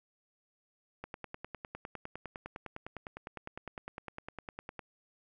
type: click train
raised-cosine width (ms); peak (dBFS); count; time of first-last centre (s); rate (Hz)
0.5; -26; 38; 1.04-4.793; 9.86
effects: none